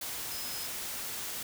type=tone in noise; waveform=sine; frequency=5100 Hz; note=D#8; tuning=42 cents sharp; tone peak=-42 dBFS; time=0.31-0.67 s; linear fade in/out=5 ms; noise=white; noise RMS=-38 dBFS; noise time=0.01-1.43 s; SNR=-7 dB; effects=none